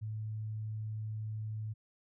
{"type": "tone", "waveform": "sine", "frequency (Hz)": 108.4, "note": "A2", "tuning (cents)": -25, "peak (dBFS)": -36, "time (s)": [0.01, 1.74], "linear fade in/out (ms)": 20, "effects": []}